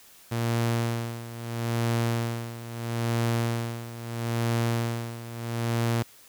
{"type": "tone with tremolo", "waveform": "sawtooth", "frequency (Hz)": 116.54, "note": "A#2", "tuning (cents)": 0, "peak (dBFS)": -19, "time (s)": [0.31, 6.03], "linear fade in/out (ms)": 10, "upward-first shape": "sine", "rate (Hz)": 0.76, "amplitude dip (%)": 80, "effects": ["white hiss -53 dBFS RMS until 6.28 s"]}